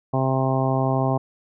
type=harmonic tone; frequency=132.3 Hz; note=C3; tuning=20 cents sharp; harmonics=1 / 2 / 3 / 4 / 5 / 6 / 7 / 8; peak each=-22 / -26 / -29 / -31 / -26 / -28 / -32 / -31 dBFS; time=0.13-1.18 s; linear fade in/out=10 ms; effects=none